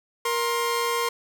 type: tone pair together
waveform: sawtooth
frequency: 469.9 / 1058 Hz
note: A#4 / C6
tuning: +14 / +19 cents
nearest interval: octave + major second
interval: 1405 cents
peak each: -22 dBFS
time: 0.25-1.09 s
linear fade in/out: 5 ms
effects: none